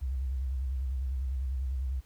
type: tone with vibrato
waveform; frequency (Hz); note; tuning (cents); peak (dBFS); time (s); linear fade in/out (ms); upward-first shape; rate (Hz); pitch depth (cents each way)
sine; 65.41; C2; 0; -29; 0.01-2.01; 20; square; 10; 71
effects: pink hiss -64 dBFS RMS until 2.05 s